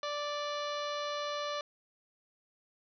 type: harmonic tone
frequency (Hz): 586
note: D5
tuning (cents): -4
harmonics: 1 / 2 / 3 / 4 / 5 / 6 / 7 / 8 / 9 / 10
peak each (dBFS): -37 / -38 / -46 / -49 / -47 / -46 / -46 / -55 / -56 / -54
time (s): 0.03-1.61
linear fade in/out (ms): 2
effects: none